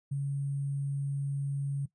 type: tone with sample-and-hold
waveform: sine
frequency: 139.9 Hz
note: C#3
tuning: 16 cents sharp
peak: -29 dBFS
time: 0.11-1.86 s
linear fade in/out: 10 ms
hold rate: 8820 Hz
effects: noise-tail reverb RT60 0.1 s tail -17 dB re dry + resampled to 22050 Hz